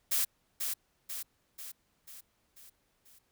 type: noise with echo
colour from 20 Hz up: blue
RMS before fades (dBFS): -29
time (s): 0.11-0.25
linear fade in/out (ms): 10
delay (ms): 490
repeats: 6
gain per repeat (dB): -5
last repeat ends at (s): 3.19
effects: pink hiss -74 dBFS RMS until 3.31 s